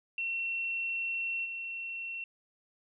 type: tone with level steps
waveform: sine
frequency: 2716 Hz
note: F7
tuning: 49 cents flat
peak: -31 / -36 dBFS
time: 0.18-2.24 s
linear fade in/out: 2 ms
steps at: 1.44 s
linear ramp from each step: 20 ms
effects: none